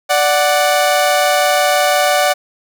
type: tone pair together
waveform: sawtooth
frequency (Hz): 587.3 / 740.6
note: D5 / F#5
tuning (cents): 0 / +1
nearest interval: major third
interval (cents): 401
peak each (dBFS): -10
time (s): 0.09-2.34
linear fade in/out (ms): 20
effects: none